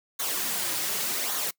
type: noise with flanger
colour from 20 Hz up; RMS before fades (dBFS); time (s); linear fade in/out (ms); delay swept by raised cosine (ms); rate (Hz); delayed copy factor
white; -29; 0.19-1.51; 10; 0.38 to 4.58; 0.87; -0.55
effects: noise-tail reverb RT60 0.1 s tail -23 dB re dry + high-pass 150 Hz 12 dB/octave